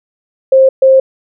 sine tone bursts at uneven times, 530 Hz, C5, 22 cents sharp, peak -3 dBFS, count 2, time 0.52-0.69 / 0.82-1 s, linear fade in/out 5 ms, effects none

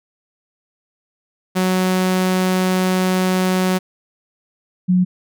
sawtooth / sine tone pair in turn, 185.2 / 181.91 Hz, F#3 / F#3, +2 / -29 cents, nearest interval unison, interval 31 cents, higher first, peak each -11 dBFS, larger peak neither, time 1.55-3.79 / 4.88-5.05 s, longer first, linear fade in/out 20 ms, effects none

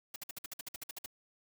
white noise bursts, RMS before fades -42 dBFS, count 13, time 0.14-1.061 s, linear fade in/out 5 ms, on 21 ms, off 54 ms, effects none

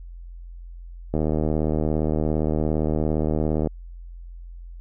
click train, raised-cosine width 2 ms, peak -10 dBFS, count 197, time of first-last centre 1.14-3.672 s, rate 77.4 Hz, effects added 43 Hz sine -36 dBFS peak until 4.8 s

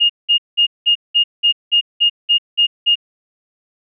sine tone bursts, 2843 Hz, F7, 30 cents sharp, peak -9 dBFS, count 11, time 0-2.956 s, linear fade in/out 20 ms, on 96 ms, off 190 ms, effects none

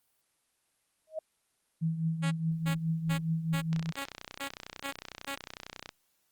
sine tone with exponential growth, 631 Hz, D#5, 24 cents sharp, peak -29 dBFS, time 1.07-1.19 s, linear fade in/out 5 ms, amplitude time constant 25 ms
sine tone with tremolo, 162.4 Hz, E3, 26 cents flat, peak -25 dBFS, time 1.81-3.92 s, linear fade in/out 20 ms, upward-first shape triangle, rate 4.8 Hz, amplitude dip 70%
5% pulse tone bursts, 277.2 Hz, C#4, in tune, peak -23 dBFS, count 8, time 2.22-5.36 s, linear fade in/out 20 ms, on 95 ms, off 340 ms
click train, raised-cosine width 0.2 ms, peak -23 dBFS, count 68, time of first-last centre 3.73-5.891 s, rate 31 Hz
effects white hiss -74 dBFS RMS until 6.31 s + Opus 32 kbps

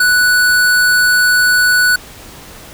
square tone, 1480 Hz, F#6, in tune, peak -9 dBFS, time 0-1.96 s, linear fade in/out 5 ms, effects pink hiss -35 dBFS RMS until 2.73 s

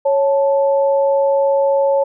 sine tone pair together, 553 / 876.3 Hz, C#5 / A5, -4 / -7 cents, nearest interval minor sixth, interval 797 cents, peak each -12 / -21 dBFS, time 0.05-2.04 s, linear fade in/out 10 ms, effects none

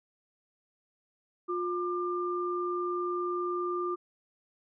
sine tone pair together, 355.1 / 1195 Hz, F4 / D6, +29 / +30 cents, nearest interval octave + major sixth, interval 2101 cents, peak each -31 / -33 dBFS, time 1.48-3.96 s, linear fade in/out 20 ms, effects none

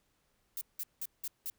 violet noise bursts, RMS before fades -38 dBFS, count 5, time 0.57-1.5 s, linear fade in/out 2 ms, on 42 ms, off 180 ms, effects pink hiss -75 dBFS RMS until 1.58 s

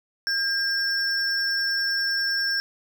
triangle tone pair together, 1607 / 5405 Hz, G6 / E8, +43 / +42 cents, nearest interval octave + major sixth, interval 2099 cents, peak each -23 / -24 dBFS, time 0.27-2.6 s, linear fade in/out 0 ms, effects none

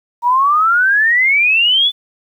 sine exponential sweep, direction up, 937 to 3520 Hz, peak -9 dBFS, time 0.22-1.92 s, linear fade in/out 50 ms, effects 8-bit

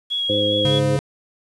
sine tone with vibrato, 3322 Hz, G#7, in tune, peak -20 dBFS, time 0.1-0.8 s, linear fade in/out 20 ms, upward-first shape sine, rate 4.9 Hz, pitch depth 18 cents each way
harmonic tone, 103.83 Hz, G#2, in tune, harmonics 1 / 2 / 3 / 4 / 5, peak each -28 / -30 / -25 / -32 / -20 dBFS, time 0.29-0.97 s, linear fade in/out 10 ms
square tone, 140 Hz, C#3, 18 cents sharp, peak -20 dBFS, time 0.65-0.99 s, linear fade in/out 0 ms
effects resampled to 24000 Hz + 8-bit

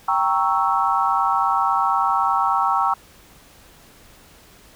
sine chord, G diminished seventh, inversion none, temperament equal, 784 / 932.3 / 1108.7 / 1318.5 Hz, G5 / Bb5 / Db6 / Fb6, 0 / 0 / 0 / 0 cents, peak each -22 dBFS, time 0.08-2.94 s, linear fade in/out 5 ms, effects pink hiss -49 dBFS RMS until 4.75 s

